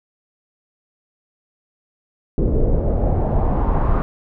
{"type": "noise with low-pass filter sweep", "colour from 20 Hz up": "brown", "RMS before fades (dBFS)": -17, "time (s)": [2.38, 4.02], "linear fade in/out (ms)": 0, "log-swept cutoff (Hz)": [410, 1200], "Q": 2.4, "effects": []}